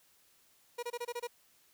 30% pulse tone bursts, 480 Hz, B4, 49 cents flat, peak -33 dBFS, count 7, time 0.78-1.273 s, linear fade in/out 10 ms, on 49 ms, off 25 ms, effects white hiss -67 dBFS RMS until 1.73 s

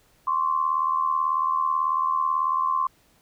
sine tone pair together, 1050 / 1128.2 Hz, C6 / C#6, +6 / +30 cents, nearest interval minor second, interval 124 cents, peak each -22 / -26 dBFS, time 0.27-2.87 s, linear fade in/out 5 ms, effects pink hiss -61 dBFS RMS until 3.21 s

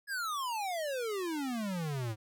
square exponential sweep, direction down, 1700 to 104.7 Hz, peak -34 dBFS, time 0.07-2.16 s, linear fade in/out 50 ms, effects none

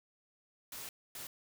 white noise bursts at uneven times, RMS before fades -45 dBFS, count 2, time 0.72-0.89 / 1.15-1.27 s, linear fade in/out 2 ms, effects none

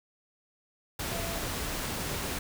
sine tone in noise, 672 Hz, E5, 33 cents sharp, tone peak -39 dBFS, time 1.11-1.39 s, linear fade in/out 5 ms, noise pink, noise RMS -34 dBFS, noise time 0.99-2.39 s, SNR -8 dB, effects none

